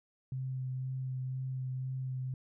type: tone with vibrato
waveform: sine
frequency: 130 Hz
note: C3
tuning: 11 cents flat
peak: -34 dBFS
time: 0.32-2.34 s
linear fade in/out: 2 ms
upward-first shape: sine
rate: 2 Hz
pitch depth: 13 cents each way
effects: none